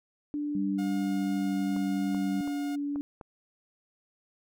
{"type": "tone with pitch glide", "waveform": "sine", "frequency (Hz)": [293.7, 286.7], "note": ["D4", "D4"], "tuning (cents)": [0, -42], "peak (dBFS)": -29, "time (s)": [0.34, 3.01], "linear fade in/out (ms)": 0, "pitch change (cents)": -42, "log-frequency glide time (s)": [0.7, 1.73]}
{"type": "tone with vibrato", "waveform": "sine", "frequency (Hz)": 196, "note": "G3", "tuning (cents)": 0, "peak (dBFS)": -29, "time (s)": [0.55, 2.41], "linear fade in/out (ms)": 2, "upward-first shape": "triangle", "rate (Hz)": 2.8, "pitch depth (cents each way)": 9}
{"type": "tone", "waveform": "sawtooth", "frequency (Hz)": 715, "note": "F5", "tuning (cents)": 41, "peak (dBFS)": -37, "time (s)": [0.78, 2.76], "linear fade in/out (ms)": 10}
{"type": "clicks", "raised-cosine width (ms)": 1, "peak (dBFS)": -29, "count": 5, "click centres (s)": [1.764, 2.147, 2.476, 2.959, 3.212]}
{"effects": []}